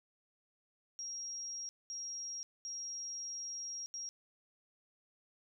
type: tone bursts at uneven times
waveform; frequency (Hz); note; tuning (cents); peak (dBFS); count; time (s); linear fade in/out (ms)
sine; 5620; F8; +10; -40; 4; 0.99-1.69 / 1.9-2.43 / 2.65-3.86 / 3.94-4.09; 0
effects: 13-bit